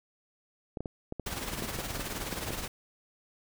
clicks, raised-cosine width 2 ms, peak -22 dBFS, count 10, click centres 0.772 / 0.806 / 0.858 / 1.124 / 1.197 / 1.623 / 1.788 / 1.996 / 2.327 / 2.506 s
pink noise with tremolo, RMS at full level -34 dBFS, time 1.26-2.68 s, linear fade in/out 5 ms, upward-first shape triangle, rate 19 Hz, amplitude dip 60%
effects none

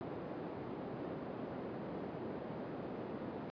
white band-pass noise, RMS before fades -44 dBFS, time 0.01-3.5 s, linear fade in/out 0 ms, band 160 to 450 Hz, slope 12 dB/octave, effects resampled to 11025 Hz

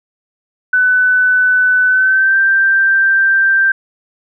sine tone with pitch glide, 1500 to 1571.8 Hz, F#6 to G6, +23 to +4 cents, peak -8 dBFS, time 0.73-3.72 s, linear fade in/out 5 ms, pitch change +81 cents, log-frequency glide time 1.85-2.38 s, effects none

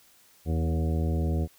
harmonic tone with a mistuned harmonic, 80.2 Hz, E2, 47 cents flat, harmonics 1 / 2 / 3 / 4 / 5 / 6 / 7 / 9, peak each -25 / -31 / -35 / -37 / -39 / -41 / -42 / -44 dBFS, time 0.45-1.48 s, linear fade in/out 50 ms, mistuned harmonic 2, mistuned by +20 cents, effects white hiss -59 dBFS RMS until 1.58 s

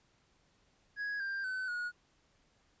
triangle tone with pitch steps, 1662 / 1587.9 / 1517 / 1449.4 Hz, G#6 / G6 / F#6 / F#6, +1 / +22 / +43 / -36 cents, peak -33 dBFS, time 0.96-1.92 s, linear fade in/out 50 ms, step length 240 ms, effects pink hiss -71 dBFS RMS until 2.8 s + resampled to 16000 Hz

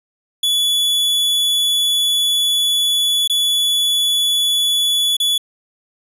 45% pulse tone with dropouts, 3422 Hz, A7, 49 cents flat, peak -14 dBFS, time 0.43-5.38 s, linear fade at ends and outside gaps 5 ms, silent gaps 3.277-3.297 / 5.168-5.2 s, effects resampled to 32000 Hz

